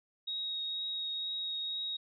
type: tone with vibrato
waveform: sine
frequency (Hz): 3773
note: A#7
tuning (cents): +20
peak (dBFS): -34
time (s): 0.27-1.97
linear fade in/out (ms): 10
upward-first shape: triangle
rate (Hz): 2.1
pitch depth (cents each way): 11
effects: none